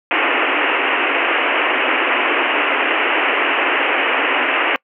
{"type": "band-pass noise", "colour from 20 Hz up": "white", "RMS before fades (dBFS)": -17, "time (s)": [0.11, 4.76], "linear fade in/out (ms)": 0, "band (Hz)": [260, 2900], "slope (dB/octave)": 96, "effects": ["noise-tail reverb RT60 0.1 s tail -25 dB re dry"]}